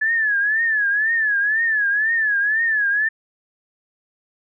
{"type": "tone with vibrato", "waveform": "sine", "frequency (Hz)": 1722, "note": "A6", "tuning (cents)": -38, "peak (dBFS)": -16, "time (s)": [0.01, 3.09], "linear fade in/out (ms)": 10, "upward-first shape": "triangle", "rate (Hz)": 2, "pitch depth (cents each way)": 140, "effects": []}